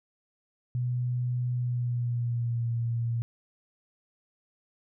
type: tone with pitch glide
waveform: sine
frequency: 123.47 to 116.94 Hz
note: B2 to A#2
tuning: 0 to +6 cents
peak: -26 dBFS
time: 0.75-3.22 s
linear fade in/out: 0 ms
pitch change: -94 cents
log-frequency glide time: 1.54-2.69 s
effects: none